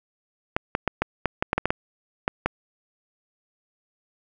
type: clicks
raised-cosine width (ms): 0.5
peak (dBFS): -6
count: 12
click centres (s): 0.565 / 0.751 / 0.877 / 1.02 / 1.257 / 1.425 / 1.531 / 1.58 / 1.656 / 1.705 / 2.279 / 2.46
effects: none